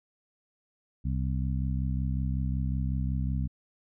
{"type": "harmonic tone", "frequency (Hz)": 65.41, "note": "C2", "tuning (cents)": 0, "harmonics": [1, 2, 3, 4], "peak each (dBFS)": [-29, -31, -35, -41], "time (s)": [1.04, 3.48], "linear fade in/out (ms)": 20, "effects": []}